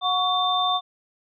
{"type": "tone cluster", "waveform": "sine", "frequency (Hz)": [730, 1122, 3580], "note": ["F#5", "C#6", "A7"], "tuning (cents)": [-24, 21, 29], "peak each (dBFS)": -24, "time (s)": [0.01, 0.81], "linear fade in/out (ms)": 50, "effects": []}